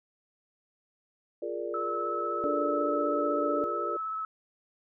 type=chord; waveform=sine; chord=Bb dominant seventh; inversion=second; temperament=equal; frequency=349.2 / 415.3 / 466.2 / 587.3 Hz; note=F4 / Ab4 / Bb4 / D5; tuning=0 / 0 / 0 / 0 cents; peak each=-37 dBFS; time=1.42-3.97 s; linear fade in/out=5 ms
type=tone with vibrato; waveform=sine; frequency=1300 Hz; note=E6; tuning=24 cents flat; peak=-31 dBFS; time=1.74-4.25 s; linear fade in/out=2 ms; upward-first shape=sine; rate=16 Hz; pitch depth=18 cents each way
type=harmonic tone; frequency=146.83 Hz; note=D3; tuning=in tune; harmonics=2 / 3 / 4; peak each=-32 / -34 / -35 dBFS; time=2.44-3.64 s; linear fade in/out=0 ms
effects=none

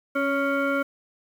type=tone with frequency modulation; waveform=sine; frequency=559 Hz; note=C#5; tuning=14 cents sharp; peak=-21 dBFS; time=0.15-0.83 s; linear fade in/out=10 ms; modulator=835 Hz; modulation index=1.4; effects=8-bit

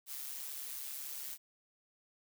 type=noise with amplitude modulation; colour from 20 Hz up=blue; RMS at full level=-41 dBFS; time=0.06-1.38 s; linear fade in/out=50 ms; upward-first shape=sine; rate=138 Hz; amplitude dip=55%; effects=none

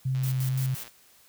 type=tone with vibrato; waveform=sine; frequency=130.81 Hz; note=C3; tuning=in tune; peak=-24 dBFS; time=0.05-0.75 s; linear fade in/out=10 ms; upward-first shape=sine; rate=2.2 Hz; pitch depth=9 cents each way
type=click train; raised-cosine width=0.2 ms; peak=-29 dBFS; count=87; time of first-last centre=0.15-0.879 s; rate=118 Hz
type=noise with tremolo; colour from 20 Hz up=blue; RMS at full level=-38 dBFS; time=0.23-0.9 s; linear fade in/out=5 ms; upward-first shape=square; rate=5.8 Hz; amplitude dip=80%
effects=white hiss -58 dBFS RMS until 1.28 s

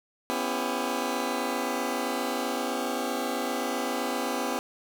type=chord; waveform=15% pulse; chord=C# half-diminished seventh; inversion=third; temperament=just; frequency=249.5 / 277.2 / 332.6 / 399.1 Hz; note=B3 / C#4 / E4 / G4; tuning=+18 / 0 / +16 / +31 cents; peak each=-25 / -27 / -29 / -28 dBFS; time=0.3-4.59 s; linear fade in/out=0 ms; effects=none

